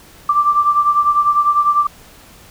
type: beating tone pair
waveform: sine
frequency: 1174.7 / 1184.7 Hz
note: D6 / D6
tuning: 0 / +15 cents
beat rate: 10 Hz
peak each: -12 / -17 dBFS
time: 0.29-1.87 s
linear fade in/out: 5 ms
effects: pink hiss -43 dBFS RMS until 2.5 s